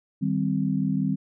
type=chord; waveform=sine; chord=C minor; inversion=first; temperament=equal; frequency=155.56 / 196 / 261.6 Hz; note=Eb3 / G3 / C4; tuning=0 / 0 / 0 cents; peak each=-27 / -25 / -27 dBFS; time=0.21-1.16 s; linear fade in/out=20 ms; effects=none